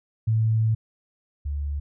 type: tone pair in turn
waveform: sine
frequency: 111 / 71.98 Hz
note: A2 / D2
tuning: +16 / -34 cents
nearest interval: perfect fifth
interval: 750 cents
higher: first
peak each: -18 / -25 dBFS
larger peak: first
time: 0.27-0.75 / 1.45-1.8 s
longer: first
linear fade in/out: 10 ms
effects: none

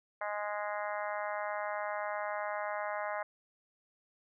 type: harmonic tone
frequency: 207.7 Hz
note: G#3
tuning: in tune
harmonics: 3 / 4 / 5 / 6 / 7 / 8 / 9 / 10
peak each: -38 / -40 / -42 / -44 / -45 / -46 / -47 / -48 dBFS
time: 0.21-3.23 s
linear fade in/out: 5 ms
effects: none

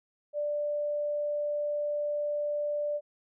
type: tone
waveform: sine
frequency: 589 Hz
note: D5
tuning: 5 cents sharp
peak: -28 dBFS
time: 0.33-3.01 s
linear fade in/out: 50 ms
effects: none

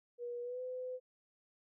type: tone with pitch glide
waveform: sine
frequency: 481.6 to 506.7 Hz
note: B4 to B4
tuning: -44 to +44 cents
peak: -39 dBFS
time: 0.18-1 s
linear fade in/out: 50 ms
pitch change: +88 cents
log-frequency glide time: 0.42-0.61 s
effects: none

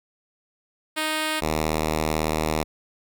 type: tone pair in turn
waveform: 5% pulse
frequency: 311.1 / 78.02 Hz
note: D#4 / D#2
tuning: 0 / +5 cents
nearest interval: 2 octaves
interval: 2395 cents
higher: first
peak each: -12 / -11 dBFS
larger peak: second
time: 0.96-1.41 / 1.41-2.64 s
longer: second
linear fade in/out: 20 ms
effects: none

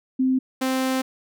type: tone pair in turn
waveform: sine / sawtooth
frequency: 260 / 261.2 Hz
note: C4 / C4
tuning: -11 / -3 cents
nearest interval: unison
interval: 8 cents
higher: second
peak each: -17 dBFS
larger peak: neither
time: 0.19-0.39 / 0.61-1.02 s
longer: second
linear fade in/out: 10 ms
effects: none

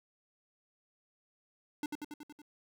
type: tone with echo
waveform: square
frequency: 297 Hz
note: D4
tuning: 20 cents sharp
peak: -34 dBFS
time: 1.83-1.86 s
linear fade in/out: 2 ms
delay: 93 ms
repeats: 6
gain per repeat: -3 dB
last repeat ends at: 2.418 s
effects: none

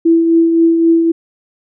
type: tone with tremolo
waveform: sine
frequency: 331.3 Hz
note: E4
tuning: 9 cents sharp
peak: -5 dBFS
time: 0.05-1.12 s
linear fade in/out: 10 ms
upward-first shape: triangle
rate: 3.8 Hz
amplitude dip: 45%
effects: none

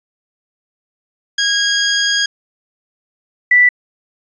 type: tone pair in turn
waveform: 15% pulse / sine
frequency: 1638 / 1971.7 Hz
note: G#6 / B6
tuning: -24 / -3 cents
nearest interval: minor third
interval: 321 cents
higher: second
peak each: -6 dBFS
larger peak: neither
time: 1.38-2.26 / 3.51-3.69 s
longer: first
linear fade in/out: 5 ms
effects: resampled to 16000 Hz + 8-bit

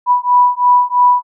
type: beating tone pair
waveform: sine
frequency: 983 / 986 Hz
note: B5 / B5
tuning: -8 / -3 cents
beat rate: 3 Hz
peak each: -11 dBFS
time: 0.06-1.23 s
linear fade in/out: 50 ms
effects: none

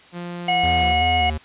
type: tone with pitch glide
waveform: sawtooth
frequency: 174.61 to 169.84 Hz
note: F3 to F3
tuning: 0 to -48 cents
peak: -25 dBFS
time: 0.12-0.95 s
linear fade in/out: 50 ms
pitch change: -48 cents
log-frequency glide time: 0.46-0.55 s
type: harmonic tone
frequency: 726 Hz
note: F#5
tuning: 33 cents flat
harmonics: 1 / 3 / 4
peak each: -18 / -23 / -24 dBFS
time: 0.48-1.3 s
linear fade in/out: 5 ms
type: tone with vibrato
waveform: square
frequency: 79.7 Hz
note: D#2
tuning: 42 cents sharp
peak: -24 dBFS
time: 0.63-1.38 s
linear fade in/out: 10 ms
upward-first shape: square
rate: 2.6 Hz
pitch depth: 57 cents each way
effects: white hiss -48 dBFS RMS until 1.44 s + resampled to 8000 Hz

